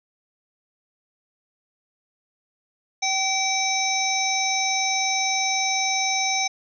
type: harmonic tone with a mistuned harmonic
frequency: 768 Hz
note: G5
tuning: 36 cents flat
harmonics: 1 / 3 / 5 / 7 / 8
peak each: -26 / -26 / -30 / -29 / -26 dBFS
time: 3.02-6.48 s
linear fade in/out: 10 ms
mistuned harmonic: 7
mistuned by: +22 cents
effects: none